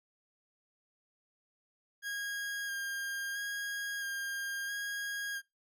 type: tone with vibrato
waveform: 40% pulse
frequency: 1623 Hz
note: G#6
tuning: 40 cents flat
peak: -35 dBFS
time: 2.02-5.42 s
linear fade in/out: 50 ms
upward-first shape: square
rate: 0.75 Hz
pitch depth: 15 cents each way
effects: noise-tail reverb RT60 0.2 s tail -22 dB re dry